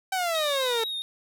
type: exponential sweep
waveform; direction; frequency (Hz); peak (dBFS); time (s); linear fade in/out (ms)
sawtooth; down; 773 to 442.8; -21; 0.12-0.84; 5
type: tone with vibrato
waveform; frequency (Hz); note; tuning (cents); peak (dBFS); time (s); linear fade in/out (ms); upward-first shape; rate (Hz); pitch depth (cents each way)
triangle; 3739; A#7; +4; -28; 0.35-1.02; 0; triangle; 4.4; 40
effects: none